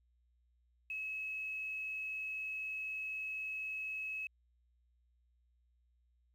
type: tone with quantisation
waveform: sine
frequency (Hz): 2576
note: E7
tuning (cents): -41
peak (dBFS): -38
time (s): 0.9-4.27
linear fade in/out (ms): 2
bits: 11
effects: added 60 Hz sine -70 dBFS peak until 6.34 s